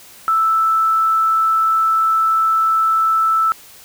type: tone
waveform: sine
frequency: 1318.5 Hz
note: E6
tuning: in tune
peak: -12 dBFS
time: 0.28-3.52 s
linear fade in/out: 0 ms
effects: white hiss -42 dBFS RMS until 3.84 s